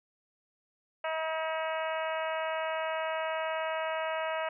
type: harmonic tone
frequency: 319.4 Hz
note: D#4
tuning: 45 cents sharp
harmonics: 2 / 3 / 4 / 5 / 6 / 7 / 8 / 9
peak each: -33 / -37 / -39 / -41 / -43 / -44 / -45 / -46 dBFS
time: 1.04-4.49 s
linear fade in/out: 5 ms
effects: none